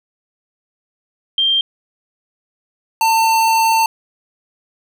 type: tone pair in turn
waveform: sine / square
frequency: 3174 / 897.9 Hz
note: G7 / A5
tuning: +21 / +35 cents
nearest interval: octave + minor seventh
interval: 2186 cents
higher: first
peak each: -12 dBFS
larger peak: neither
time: 1.38-1.61 / 3.01-3.86 s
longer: second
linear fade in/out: 2 ms
effects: none